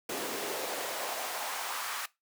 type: noise with high-pass filter sweep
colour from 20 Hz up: pink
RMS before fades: -36 dBFS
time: 0.09-2.06 s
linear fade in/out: 5 ms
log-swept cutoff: 320 to 1200 Hz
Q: 1.9
effects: noise-tail reverb RT60 0.2 s tail -20 dB re dry